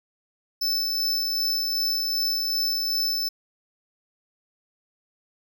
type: tone with tremolo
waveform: square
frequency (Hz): 5274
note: E8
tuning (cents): 0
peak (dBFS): -22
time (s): 0.61-3.29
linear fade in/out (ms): 10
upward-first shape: sine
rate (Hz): 2.6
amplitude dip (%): 25
effects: none